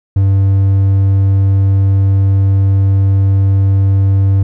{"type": "tone", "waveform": "triangle", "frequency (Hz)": 97.5, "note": "G2", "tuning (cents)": -9, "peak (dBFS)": -5, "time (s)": [0.16, 4.43], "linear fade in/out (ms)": 5, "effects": []}